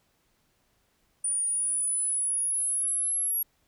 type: exponential sweep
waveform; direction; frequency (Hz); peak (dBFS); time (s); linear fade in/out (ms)
sine; up; 9397 to 11350; -25; 1.24-3.43; 5
effects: pink hiss -70 dBFS RMS until 3.67 s